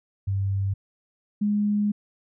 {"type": "tone pair in turn", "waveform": "sine", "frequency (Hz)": [98, 207.2], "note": ["G2", "G#3"], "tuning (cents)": [0, -4], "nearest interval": "octave + minor second", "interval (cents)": 1296, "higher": "second", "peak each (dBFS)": [-22, -20], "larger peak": "second", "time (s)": [[0.27, 0.74], [1.41, 1.92]], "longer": "second", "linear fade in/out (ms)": 10, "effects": []}